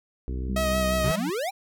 harmonic tone, 63.8 Hz, C2, 43 cents flat, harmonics 1 / 2 / 3 / 4 / 5 / 6 / 7, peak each -28 / -38 / -42 / -40 / -42 / -43 / -47 dBFS, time 0.28-1.11 s, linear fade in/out 0 ms
sine tone with pitch glide, 196 to 180.77 Hz, G3 to F#3, 0 to -40 cents, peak -30 dBFS, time 0.49-1.3 s, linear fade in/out 5 ms, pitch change -140 cents, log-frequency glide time 0.71-1.13 s
sawtooth tone with vibrato, 634 Hz, D#5, 32 cents sharp, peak -20 dBFS, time 0.56-1.16 s, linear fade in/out 5 ms, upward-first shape sine, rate 5.7 Hz, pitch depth 27 cents each way
square exponential sweep, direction up, 110 to 830.6 Hz, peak -27 dBFS, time 1.03-1.51 s, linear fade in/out 20 ms
effects none

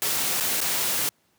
white noise with dropouts, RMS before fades -25 dBFS, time 0.02-1.09 s, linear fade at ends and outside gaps 0 ms, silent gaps 0.4-0.407 / 0.605-0.614 s, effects pink hiss -66 dBFS RMS until 1.38 s + high-pass 100 Hz 12 dB/octave

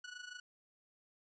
sawtooth tone with amplitude modulation, 1471 Hz, F#6, 11 cents flat, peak -40 dBFS, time 0.04-0.4 s, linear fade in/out 5 ms, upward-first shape sine, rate 25.8 Hz, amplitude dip 75%, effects resampled to 16000 Hz

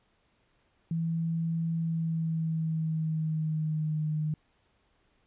sine tone with pitch glide, 164.8 to 153.76 Hz, E3 to D#3, 0 to -20 cents, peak -27 dBFS, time 0.91-4.34 s, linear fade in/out 2 ms, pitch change -120 cents, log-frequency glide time 1.75-4.07 s, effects pink hiss -70 dBFS RMS until 5.26 s + resampled to 8000 Hz

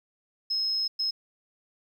sine tone bursts at uneven times, 5160 Hz, E8, 38 cents flat, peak -24 dBFS, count 2, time 0.5-0.88 / 0.99-1.11 s, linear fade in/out 10 ms, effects tanh soft clip ceiling -20 dBFS + 10-bit

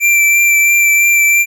square tone with vibrato, 2349 Hz, D7, in tune, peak -8 dBFS, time 0-1.46 s, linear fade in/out 50 ms, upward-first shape triangle, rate 3 Hz, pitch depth 17 cents each way, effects none

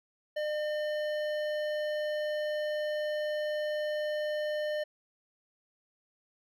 triangle tone with hard clipping, 604 Hz, D5, 48 cents sharp, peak -32 dBFS, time 0.36-4.84 s, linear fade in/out 10 ms, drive 16 dB, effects none

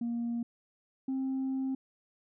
sine tone pair in turn, 235.4 / 265.1 Hz, A#3 / C4, +17 / +23 cents, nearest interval major second, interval 206 cents, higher second, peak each -29 / -28 dBFS, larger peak second, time 0.01-0.43 / 1.08-1.75 s, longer second, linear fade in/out 5 ms, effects tanh soft clip ceiling -28 dBFS

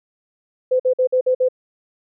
sine tone bursts, 510 Hz, C5, 44 cents flat, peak -13 dBFS, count 6, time 0.71-1.487 s, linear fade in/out 10 ms, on 87 ms, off 51 ms, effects none

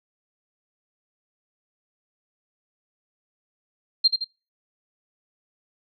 sine tone with echo, 4186 Hz, C8, in tune, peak -12 dBFS, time 4.04-4.08 s, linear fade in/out 10 ms, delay 83 ms, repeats 2, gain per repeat -6 dB, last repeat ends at 4.246 s, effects noise-tail reverb RT60 0.3 s tail -22 dB re dry + MP3 96 kbps

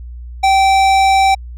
sine tone with hard clipping, 776 Hz, G5, 18 cents flat, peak -10 dBFS, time 0.43-1.35 s, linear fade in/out 10 ms, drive 15 dB, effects added 60 Hz sine -27 dBFS peak until 1.57 s

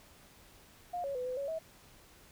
sine tone with pitch steps, 709 / 556 / 500 / 506 / 558 / 644 Hz, F5 / C#5 / B4 / B4 / C#5 / E5, +26 / +5 / +21 / +42 / +11 / -41 cents, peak -34 dBFS, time 0.93-1.59 s, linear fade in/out 10 ms, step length 110 ms, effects pink hiss -59 dBFS RMS until 2.31 s

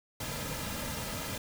pink noise with comb filter, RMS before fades -37 dBFS, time 0.2-1.38 s, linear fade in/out 5 ms, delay 2.7 ms, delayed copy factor -0.6, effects none

